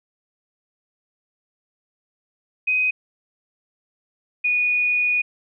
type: tone pair in turn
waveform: sine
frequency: 2509 / 2463 Hz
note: D#7 / D#7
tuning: +14 / -18 cents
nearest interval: unison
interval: 32 cents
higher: first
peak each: -17 dBFS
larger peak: neither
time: 2.67-2.91 / 4.44-5.22 s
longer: second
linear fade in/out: 10 ms
effects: none